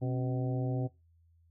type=harmonic tone with a mistuned harmonic; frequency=126.5 Hz; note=B2; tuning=42 cents sharp; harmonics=1 / 2 / 3 / 4 / 5 / 6; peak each=-31 / -37 / -41 / -43 / -45 / -47 dBFS; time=0.01-0.88 s; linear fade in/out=20 ms; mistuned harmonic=2; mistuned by=+100 cents; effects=noise-tail reverb RT60 0.2 s tail -17 dB re dry + added 83 Hz sine -62 dBFS peak until 1.5 s